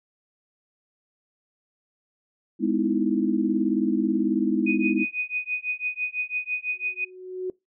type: chord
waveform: sine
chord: E major seventh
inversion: first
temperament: equal with one note detuned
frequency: 207.7 / 251.7 / 311.1 / 329.6 Hz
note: G#3 / B3 / D#4 / E4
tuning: 0 / +33 / 0 / 0 cents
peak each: -26 dBFS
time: 2.59-5.06 s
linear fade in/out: 50 ms
type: tone with tremolo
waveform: sine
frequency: 2489 Hz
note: D#7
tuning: in tune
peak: -22 dBFS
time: 4.66-7.05 s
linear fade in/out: 10 ms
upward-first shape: triangle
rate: 6 Hz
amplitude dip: 100%
type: tone with exponential growth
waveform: sine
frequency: 369.2 Hz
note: F#4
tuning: 4 cents flat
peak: -24 dBFS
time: 6.67-7.5 s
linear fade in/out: 2 ms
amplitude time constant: 180 ms
effects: noise-tail reverb RT60 0.2 s tail -23 dB re dry